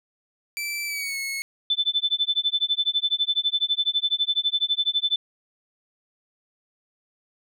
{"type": "tone with pitch glide", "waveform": "sawtooth", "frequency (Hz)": [2329, 2186], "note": ["D7", "C#7"], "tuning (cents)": [-15, -25], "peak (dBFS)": -24, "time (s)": [0.57, 1.42], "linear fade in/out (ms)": 0, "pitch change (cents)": -110, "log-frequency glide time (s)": [0.86, 1.18]}
{"type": "tone with tremolo", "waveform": "sine", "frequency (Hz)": 3520, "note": "A7", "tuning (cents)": 0, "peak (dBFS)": -17, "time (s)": [1.7, 5.16], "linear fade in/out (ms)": 2, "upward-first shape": "sine", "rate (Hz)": 12, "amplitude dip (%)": 100}
{"effects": []}